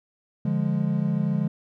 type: chord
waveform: triangle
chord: D diminished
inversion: none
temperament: equal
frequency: 146.83 / 174.61 / 207.7 Hz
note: D3 / F3 / Ab3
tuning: 0 / 0 / 0 cents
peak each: -24 dBFS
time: 0.45-1.48 s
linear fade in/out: 5 ms
effects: none